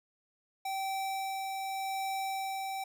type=tone with tremolo; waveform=square; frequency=774 Hz; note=G5; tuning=22 cents flat; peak=-33 dBFS; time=0.65-2.84 s; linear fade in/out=5 ms; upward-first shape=sine; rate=0.85 Hz; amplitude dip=25%; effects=none